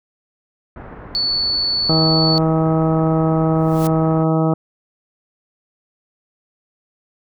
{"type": "low-pass noise", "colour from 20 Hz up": "pink", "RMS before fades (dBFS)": -35, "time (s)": [0.76, 4.24], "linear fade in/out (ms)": 2, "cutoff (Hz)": 1600, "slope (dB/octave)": 24}
{"type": "tone", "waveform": "sine", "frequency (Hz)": 4452, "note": "C#8", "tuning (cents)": 7, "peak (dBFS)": -16, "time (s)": [1.15, 2.38], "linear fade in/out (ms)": 0}
{"type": "harmonic tone", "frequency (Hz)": 160, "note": "D#3", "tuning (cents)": 49, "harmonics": [1, 2, 3, 4, 5, 6, 7, 8], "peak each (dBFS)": [-16, -19, -23, -23, -26, -33, -34, -29], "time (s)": [1.89, 4.54], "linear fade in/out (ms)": 5}
{"type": "noise with exponential growth", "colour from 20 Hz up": "white", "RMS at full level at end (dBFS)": -29, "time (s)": [3.56, 3.87], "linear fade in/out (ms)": 1, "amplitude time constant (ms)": 67}
{"effects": []}